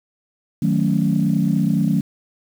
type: chord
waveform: sine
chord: D# half-diminished seventh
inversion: none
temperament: equal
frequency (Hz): 155.56 / 185 / 220 / 277.2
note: D#3 / F#3 / A3 / C#4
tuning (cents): 0 / 0 / 0 / 0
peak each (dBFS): -20 / -19 / -20 / -23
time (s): 0.62-2.01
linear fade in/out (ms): 5
effects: tanh soft clip ceiling -6 dBFS + 7-bit